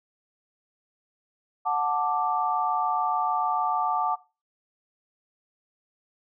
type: chord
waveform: sine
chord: D major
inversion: first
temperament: just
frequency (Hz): 734.2 / 881 / 1174.7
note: F#5 / A5 / D6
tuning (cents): -14 / +2 / 0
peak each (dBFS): -27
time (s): 1.65-4.16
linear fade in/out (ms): 20
effects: noise-tail reverb RT60 0.3 s tail -20 dB re dry